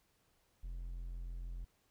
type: tone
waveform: triangle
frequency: 43.26 Hz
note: F1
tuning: 16 cents flat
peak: -39 dBFS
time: 0.63-1.65 s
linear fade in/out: 10 ms
effects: pink hiss -75 dBFS RMS until 1.9 s